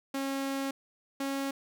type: tone pair in turn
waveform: sawtooth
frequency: 272.6 / 274.2 Hz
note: C#4 / C#4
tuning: -29 / -19 cents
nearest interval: unison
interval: 10 cents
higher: second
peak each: -27 dBFS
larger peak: neither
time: 0.14-0.71 / 1.2-1.51 s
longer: first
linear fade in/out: 5 ms
effects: none